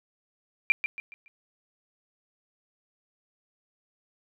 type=tone with echo; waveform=sine; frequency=2373 Hz; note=D7; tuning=17 cents sharp; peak=-16 dBFS; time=0.7-0.72 s; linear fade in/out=0 ms; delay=140 ms; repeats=4; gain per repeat=-9 dB; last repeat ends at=1.28 s; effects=none